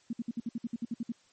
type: tone bursts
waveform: sine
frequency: 233.1 Hz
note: A#3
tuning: in tune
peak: -30 dBFS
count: 12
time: 0.1-1.121 s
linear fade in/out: 5 ms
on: 31 ms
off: 59 ms
effects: white hiss -65 dBFS RMS until 1.32 s + MP3 32 kbps